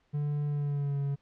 triangle tone with pitch glide, 146.7 to 140.4 Hz, D3 to C#3, -2 to +22 cents, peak -26 dBFS, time 0.13-1.16 s, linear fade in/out 20 ms, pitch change -76 cents, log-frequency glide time 0.47-0.99 s, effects pink hiss -71 dBFS RMS until 1.21 s + low-pass 4000 Hz 12 dB/octave

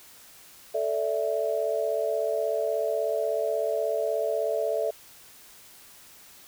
sine chord, A suspended fourth, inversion none, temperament equal with one note detuned, 440 / 582.9 / 659.3 Hz, A4 / D5 / E5, 0 / -13 / 0 cents, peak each -29 / -29 / -28 dBFS, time 0.74-4.91 s, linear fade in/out 10 ms, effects white hiss -51 dBFS RMS until 6.47 s

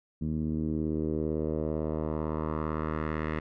10% pulse tone with low-pass filter sweep, 77.78 Hz, D#2, in tune, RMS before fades -31 dBFS, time 0.21-3.4 s, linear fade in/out 10 ms, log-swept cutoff 210 to 2000 Hz, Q 2, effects none

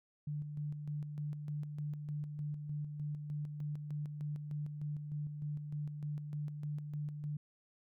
sine tone with tremolo, 148.3 Hz, D3, 17 cents sharp, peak -36 dBFS, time 0.27-7.37 s, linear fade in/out 5 ms, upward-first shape square, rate 3.3 Hz, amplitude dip 45%, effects none

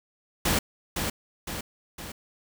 pink noise with echo, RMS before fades -24 dBFS, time 0.45-0.59 s, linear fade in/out 5 ms, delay 510 ms, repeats 3, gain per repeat -5 dB, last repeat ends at 2.12 s, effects none

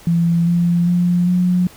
sine tone with pitch steps, 169.1 / 172.55 / 176.08 / 179.67 Hz, E3 / F3 / F3 / F3, +44 / -21 / +14 / +49 cents, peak -12 dBFS, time 0.07-1.67 s, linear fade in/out 2 ms, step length 400 ms, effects pink hiss -43 dBFS RMS until 1.76 s

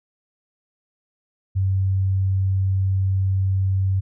sine tone, 95.7 Hz, G2, 41 cents flat, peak -17 dBFS, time 1.55-4.01 s, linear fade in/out 20 ms, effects none

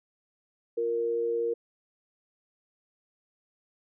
sine tone pair together, 349.2 / 466.1 Hz, F4 / A#4, 0 / 0 cents, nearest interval perfect fourth, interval 500 cents, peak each -35 / -26 dBFS, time 0.77-1.54 s, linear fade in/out 10 ms, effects none

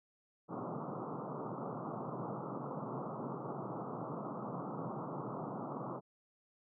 pink band-pass noise, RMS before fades -42 dBFS, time 0.48-6.01 s, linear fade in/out 50 ms, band 120 to 1300 Hz, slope 96 dB/octave, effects none

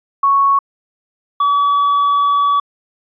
sine / triangle tone pair in turn, 1108.7 / 1141.2 Hz, C#6 / C#6, 0 / +50 cents, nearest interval minor second, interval 50 cents, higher second, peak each -9 dBFS, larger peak neither, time 0.23-0.59 / 1.4-2.6 s, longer second, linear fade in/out 5 ms, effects resampled to 11025 Hz

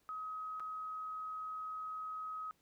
sine tone with dropouts, 1268 Hz, D#6, 32 cents sharp, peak -40 dBFS, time 0.09-2.51 s, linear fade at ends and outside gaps 0 ms, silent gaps 0.597-0.603 s, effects pink hiss -75 dBFS RMS until 2.61 s

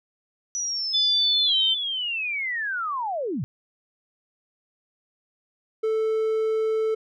sine linear sweep, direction down, 5920 to 101.2 Hz, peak -25 dBFS, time 0.55-3.44 s, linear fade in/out 0 ms
sine tone with pitch glide, 3500 to 3100 Hz, A7 to G7, -10 to -20 cents, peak -19 dBFS, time 0.93-1.75 s, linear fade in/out 20 ms, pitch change -210 cents, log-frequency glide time 1.46-1.55 s
triangle tone, 440 Hz, A4, in tune, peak -19 dBFS, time 5.83-6.95 s, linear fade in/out 10 ms
effects none

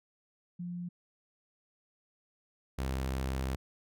sine / sawtooth tone pair in turn, 175.8 / 65.85 Hz, F3 / C2, +12 / +12 cents, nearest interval octave + perfect fourth, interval 1700 cents, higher first, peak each -36 / -28 dBFS, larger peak second, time 0.59-0.89 / 2.78-3.56 s, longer second, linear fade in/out 10 ms, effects none

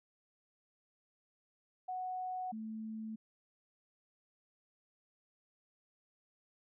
sine tone pair in turn, 739 / 219.7 Hz, F#5 / A3, -2 / -2 cents, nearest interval octave + major sixth, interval 2100 cents, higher first, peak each -37 / -40 dBFS, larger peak first, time 1.88-2.52 / 2.52-3.16 s, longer neither, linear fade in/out 10 ms, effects none

